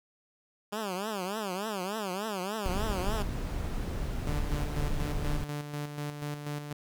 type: tone with vibrato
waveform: 10% pulse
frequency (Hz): 200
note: G3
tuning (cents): +35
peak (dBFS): -24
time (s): 0.72-3.23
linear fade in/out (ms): 10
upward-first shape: triangle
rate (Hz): 3.4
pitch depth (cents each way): 220
type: noise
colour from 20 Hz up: brown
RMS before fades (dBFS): -32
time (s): 2.66-5.44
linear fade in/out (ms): 0
type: tone with tremolo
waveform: sawtooth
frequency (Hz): 146.83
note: D3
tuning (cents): 0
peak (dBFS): -29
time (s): 4.27-6.73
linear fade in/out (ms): 2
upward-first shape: square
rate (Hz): 4.1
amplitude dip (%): 50
effects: none